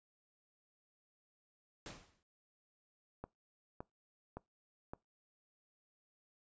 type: noise with exponential decay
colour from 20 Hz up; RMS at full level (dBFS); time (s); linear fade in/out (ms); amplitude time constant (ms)
pink; -45; 1.86-2.23; 1; 79
type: click train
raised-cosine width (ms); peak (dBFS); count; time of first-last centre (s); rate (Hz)
1; -30; 4; 3.24-4.935; 1.77
effects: noise-tail reverb RT60 0.2 s tail -23 dB re dry + resampled to 16000 Hz